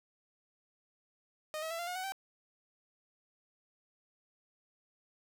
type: tone with pitch steps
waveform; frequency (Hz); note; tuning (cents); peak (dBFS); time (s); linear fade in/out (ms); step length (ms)
sawtooth; 617 / 641 / 665.9 / 691.8 / 718.6 / 746.6 / 775.6; D#5 / E5 / E5 / F5 / F5 / F#5 / G5; -15 / -49 / +17 / -17 / +49 / +15 / -19; -33; 1.54-2.121; 0; 83
effects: none